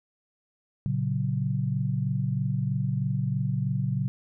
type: chord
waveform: sine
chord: F# major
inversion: first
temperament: just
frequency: 115.62 / 138.75 / 185 Hz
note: A#2 / C#3 / F#3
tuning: -14 / +2 / 0 cents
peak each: -29 / -27 / -31 dBFS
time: 0.86-4.08 s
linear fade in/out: 0 ms
effects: none